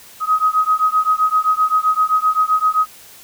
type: beating tone pair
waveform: sine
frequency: 1258 / 1265.7 Hz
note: D#6 / D#6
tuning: +19 / +29 cents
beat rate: 7.7 Hz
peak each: -16 / -16 dBFS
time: 0.2-2.87 s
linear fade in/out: 50 ms
effects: white hiss -42 dBFS RMS until 3.23 s